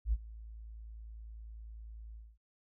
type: tone with ADSR envelope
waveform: sine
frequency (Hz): 55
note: A1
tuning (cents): 0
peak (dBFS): -25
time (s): 0.05-2.38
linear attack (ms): 77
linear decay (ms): 40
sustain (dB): -20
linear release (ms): 230
effects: none